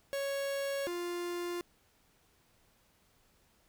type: tone pair in turn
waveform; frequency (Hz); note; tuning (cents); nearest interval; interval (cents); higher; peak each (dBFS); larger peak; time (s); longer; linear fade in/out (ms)
45% pulse; 554.4 / 349.9; C#5 / F4; 0 / +3; minor sixth; 797; first; -33 / -35; first; 0.13-0.87 / 0.87-1.61; neither; 0
effects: pink hiss -69 dBFS RMS until 3.68 s